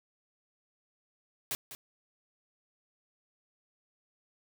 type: noise with echo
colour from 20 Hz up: white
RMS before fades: -34 dBFS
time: 1.51-1.55 s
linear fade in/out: 0 ms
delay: 200 ms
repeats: 1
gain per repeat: -11 dB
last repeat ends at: 1.75 s
effects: none